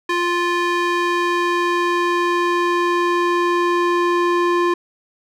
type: tone with band-pass filter sweep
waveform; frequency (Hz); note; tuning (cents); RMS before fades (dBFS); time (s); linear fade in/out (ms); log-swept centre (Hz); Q
square; 349.2; F4; 0; -18; 0.09-4.74; 5; 1600 to 890; 0.84
effects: none